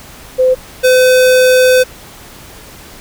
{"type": "tone pair in turn", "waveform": ["sine", "square"], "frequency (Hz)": [513, 508.6], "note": ["C5", "C5"], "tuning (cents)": [-34, -49], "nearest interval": "unison", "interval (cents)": 15, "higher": "first", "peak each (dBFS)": -6, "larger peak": "neither", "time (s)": [[0.38, 0.55], [0.83, 1.84]], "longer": "second", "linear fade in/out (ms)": 20, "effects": ["pink hiss -35 dBFS RMS until 3 s"]}